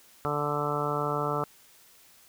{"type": "harmonic tone", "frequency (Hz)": 146.83, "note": "D3", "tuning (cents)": 0, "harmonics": [1, 2, 3, 4, 5, 6, 7, 8, 9], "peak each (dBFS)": [-34, -38, -33, -35, -37, -37, -38, -35, -33], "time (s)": [0.25, 1.44], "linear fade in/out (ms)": 0, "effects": ["white hiss -57 dBFS RMS until 2.28 s"]}